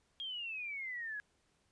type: exponential sweep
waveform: sine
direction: down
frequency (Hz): 3268 to 1651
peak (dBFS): -39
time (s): 0.2-1.2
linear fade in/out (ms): 0
effects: pink hiss -75 dBFS RMS until 1.71 s + resampled to 22050 Hz